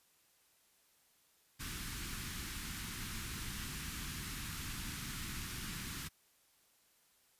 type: band-stop noise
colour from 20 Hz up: pink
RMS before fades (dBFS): -43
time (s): 1.59-6.09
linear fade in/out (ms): 20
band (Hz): 290 to 1200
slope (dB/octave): 24
effects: white hiss -71 dBFS RMS until 7.39 s + resampled to 32000 Hz